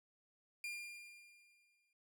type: tone with exponential decay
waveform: 40% pulse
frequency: 2403 Hz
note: D7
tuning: 39 cents sharp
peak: -40 dBFS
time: 0.64-1.93 s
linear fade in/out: 2 ms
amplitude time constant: 280 ms
effects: none